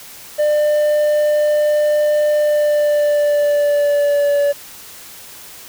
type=tone with pitch glide; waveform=triangle; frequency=598 to 573 Hz; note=D5 to D5; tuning=+31 to -43 cents; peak=-10 dBFS; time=0.38-4.53 s; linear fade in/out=20 ms; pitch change=-74 cents; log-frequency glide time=2.36-4.41 s; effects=white hiss -37 dBFS RMS until 5.68 s